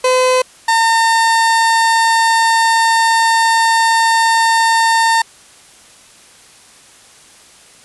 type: tone pair in turn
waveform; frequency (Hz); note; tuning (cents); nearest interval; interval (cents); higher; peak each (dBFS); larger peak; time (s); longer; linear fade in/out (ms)
30% pulse; 510 / 908.7; C5 / A#5; -44 / -44; minor seventh; 1000; second; -7; neither; 0.04-0.42 / 0.68-5.22; second; 5
effects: white hiss -43 dBFS RMS until 7.84 s + resampled to 24000 Hz